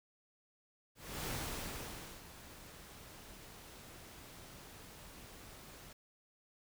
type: noise with ADSR envelope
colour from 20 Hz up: pink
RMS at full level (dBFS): -40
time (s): 0.95-5.93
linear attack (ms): 320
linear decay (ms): 950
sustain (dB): -14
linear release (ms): 4
effects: none